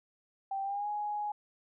sine tone with pitch glide, 782 to 833.3 Hz, G5 to G#5, -4 to +6 cents, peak -32 dBFS, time 0.51-1.32 s, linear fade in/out 5 ms, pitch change +110 cents, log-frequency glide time 0.63-0.88 s, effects none

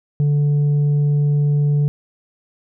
sine tone with tanh clipping, 145.8 Hz, D3, 12 cents flat, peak -14 dBFS, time 0.2-1.88 s, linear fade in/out 0 ms, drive 3 dB, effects none

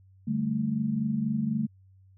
sine chord, D suspended fourth, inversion none, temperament equal, 146.83 / 196 / 220 Hz, D3 / G3 / A3, 0 / 0 / 0 cents, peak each -32 / -32 / -27 dBFS, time 0.27-1.67 s, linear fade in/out 10 ms, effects added 95 Hz sine -54 dBFS peak until 2.17 s

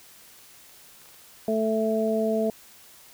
clicks, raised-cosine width 0.2 ms, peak -36 dBFS, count 7, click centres 0.278 / 0.389 / 0.695 / 1.018 / 1.058 / 1.089 / 1.144 s
harmonic tone, 220 Hz, A3, in tune, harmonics 1 / 2 / 3, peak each -26 / -26 / -26 dBFS, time 1.48-2.5 s, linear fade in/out 2 ms
effects white hiss -51 dBFS RMS until 3.13 s

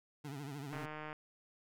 25% pulse tone with vibrato, 141.6 Hz, C#3, 37 cents sharp, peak -39 dBFS, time 0.24-0.86 s, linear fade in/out 10 ms, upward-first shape triangle, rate 13 Hz, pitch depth 130 cents each way
click train, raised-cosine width 0.5 ms, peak -30 dBFS, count 62, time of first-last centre 0.73-1.129 s, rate 153 Hz
effects none

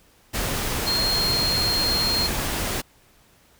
sine tone in noise, 4230 Hz, C8, 18 cents sharp, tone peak -21 dBFS, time 0.86-2.28 s, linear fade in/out 20 ms, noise pink, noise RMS -26 dBFS, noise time 0.33-2.82 s, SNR +2 dB, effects pink hiss -57 dBFS RMS until 3.59 s

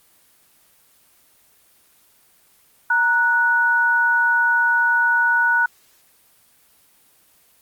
sine tone pair together, 932.3 / 1472.7 Hz, A#5 / F#6, 0 / -9 cents, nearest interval minor sixth, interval 791 cents, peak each -21 / -15 dBFS, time 2.9-5.66 s, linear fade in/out 5 ms, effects white hiss -56 dBFS RMS until 7.61 s + Opus 24 kbps

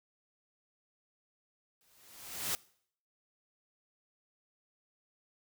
white noise with exponential growth, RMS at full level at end -32 dBFS, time 1.81-2.55 s, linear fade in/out 0 ms, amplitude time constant 160 ms, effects noise-tail reverb RT60 0.6 s tail -22 dB re dry

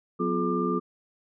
sine tone cluster, 181.8 / 251.8 / 349.6 / 426.3 / 1193 Hz, F#3 / B3 / F4 / G#4 / D6, -30 / +34 / +2 / +45 / +27 cents, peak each -30 dBFS, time 0.19-0.8 s, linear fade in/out 20 ms, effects none

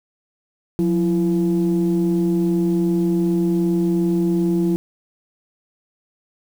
sine tone pair together, 178.7 / 336.1 Hz, F3 / E4, +40 / +34 cents, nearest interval major seventh, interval 1094 cents, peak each -17 dBFS, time 0.79-4.76 s, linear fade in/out 0 ms, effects tanh soft clip ceiling -11 dBFS + 7-bit

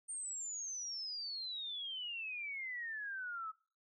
sine exponential sweep, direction down, 8880 to 1271 Hz, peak -40 dBFS, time 0.08-3.52 s, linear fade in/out 20 ms, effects noise-tail reverb RT60 0.5 s tail -26 dB re dry

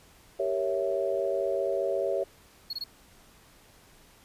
sine chord, G diminished seventh, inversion none, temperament equal, 392 / 466.2 / 554.4 / 659.3 Hz, G4 / Bb4 / Db5 / Fb5, 0 / 0 / 0 / 0 cents, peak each -31 / -35 / -29 / -32 dBFS, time 0.39-2.24 s, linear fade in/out 10 ms
triangle tone bursts, 4332 Hz, C#8, 41 cents flat, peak -30 dBFS, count 3, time 2.7-2.84 s, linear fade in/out 5 ms, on 32 ms, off 22 ms
effects pink hiss -57 dBFS RMS until 4.24 s + resampled to 32000 Hz

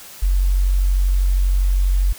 sine tone, 46.25 Hz, F#1, in tune, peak -13 dBFS, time 0.22-2.13 s, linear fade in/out 10 ms, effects white hiss -39 dBFS RMS until 2.18 s

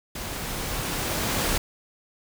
pink noise with level ramp, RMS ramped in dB -34 to -24 dBFS, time 0.15-1.58 s, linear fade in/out 5 ms, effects none

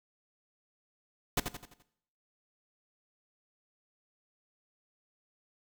pink noise with echo, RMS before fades -28 dBFS, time 1.37-1.4 s, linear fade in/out 5 ms, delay 85 ms, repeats 5, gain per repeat -7 dB, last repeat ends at 1.825 s, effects noise-tail reverb RT60 0.7 s tail -17 dB re dry

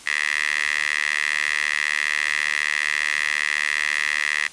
10% pulse tone with high-pass filter, 74.7 Hz, D2, 30 cents sharp, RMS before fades -23 dBFS, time 0.06-4.48 s, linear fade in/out 10 ms, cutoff 2000 Hz, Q 5.9, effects white hiss -43 dBFS RMS until 4.52 s + resampled to 22050 Hz

